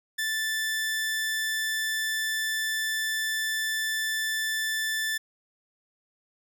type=tone; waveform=sawtooth; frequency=1760 Hz; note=A6; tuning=in tune; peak=-23 dBFS; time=0.18-5.18 s; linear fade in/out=10 ms; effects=none